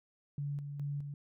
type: tone with tremolo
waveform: sine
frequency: 143.3 Hz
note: D3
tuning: 42 cents flat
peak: -34 dBFS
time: 0.38-1.14 s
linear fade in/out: 2 ms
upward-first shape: square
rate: 2.4 Hz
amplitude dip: 45%
effects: none